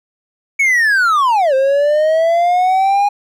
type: linear two-way sweep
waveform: triangle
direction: down then up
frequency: 2245 to 523.3 to 822 Hz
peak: -8 dBFS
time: 0.59-3.09 s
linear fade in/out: 10 ms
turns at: 1.54 s
effects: none